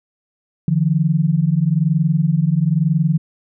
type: tone pair together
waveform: sine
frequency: 149.3 / 170.32 Hz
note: D3 / F3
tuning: +29 / -43 cents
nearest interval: major second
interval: 228 cents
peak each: -16 dBFS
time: 0.68-3.18 s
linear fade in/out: 2 ms
effects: none